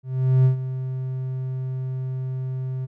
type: tone with ADSR envelope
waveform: triangle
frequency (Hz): 130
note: C3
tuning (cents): -11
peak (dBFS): -10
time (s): 0.03-2.87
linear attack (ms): 420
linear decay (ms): 110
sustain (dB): -13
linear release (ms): 29
effects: none